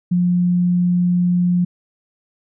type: tone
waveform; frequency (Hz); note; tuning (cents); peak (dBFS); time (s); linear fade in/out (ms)
sine; 177.4; F3; +27; -13; 0.11-1.65; 10
effects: none